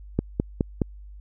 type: click train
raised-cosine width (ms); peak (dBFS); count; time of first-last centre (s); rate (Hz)
3; -8; 4; 0.19-0.818; 4.78
effects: added 50 Hz sine -40 dBFS peak until 1.2 s